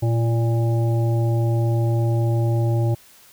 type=harmonic tone with a mistuned harmonic; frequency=116.54 Hz; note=A#2; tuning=in tune; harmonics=1 / 3 / 5 / 7; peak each=-17 / -27 / -31 / -34 dBFS; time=0.02-2.95 s; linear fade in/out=10 ms; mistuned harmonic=3; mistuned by=-36 cents; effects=white hiss -50 dBFS RMS until 3.32 s